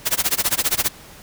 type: noise with tremolo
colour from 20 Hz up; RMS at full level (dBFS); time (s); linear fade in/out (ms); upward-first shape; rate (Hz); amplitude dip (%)
white; -17; 0.05-0.89; 20; sine; 15; 100
effects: pink hiss -43 dBFS RMS until 1.22 s